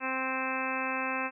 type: harmonic tone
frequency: 261.6 Hz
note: C4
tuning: in tune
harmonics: 1 / 2 / 3 / 4 / 5 / 6 / 7 / 8 / 9 / 10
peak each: -38 / -39 / -39 / -36 / -40 / -38 / -42 / -42 / -42 / -36 dBFS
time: 0-1.31 s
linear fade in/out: 50 ms
effects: none